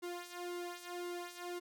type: tone with flanger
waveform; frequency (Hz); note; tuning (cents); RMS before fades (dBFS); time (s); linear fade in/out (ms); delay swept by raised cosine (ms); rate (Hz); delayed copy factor
sawtooth; 352; F4; +14; -44; 0.02-1.6; 20; 1.6 to 2.8; 1.9; -0.8
effects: none